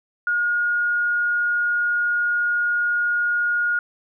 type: tone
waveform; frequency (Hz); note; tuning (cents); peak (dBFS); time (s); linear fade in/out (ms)
sine; 1433; F6; +44; -18; 0.27-3.79; 2
effects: none